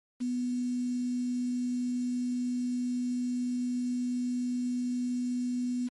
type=tone with quantisation; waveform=sine; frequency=246.9 Hz; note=B3; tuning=in tune; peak=-28 dBFS; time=0.2-5.89 s; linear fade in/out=20 ms; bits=8; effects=MP3 48 kbps